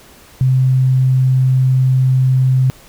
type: tone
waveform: sine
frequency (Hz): 130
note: C3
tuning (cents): -11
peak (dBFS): -9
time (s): 0.41-2.7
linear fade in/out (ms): 0
effects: pink hiss -43 dBFS RMS until 2.88 s